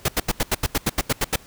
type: noise bursts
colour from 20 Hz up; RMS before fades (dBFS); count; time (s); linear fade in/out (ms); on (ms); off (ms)
pink; -20; 12; 0.05-1.36; 5; 34; 82
effects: pink hiss -48 dBFS RMS until 1.46 s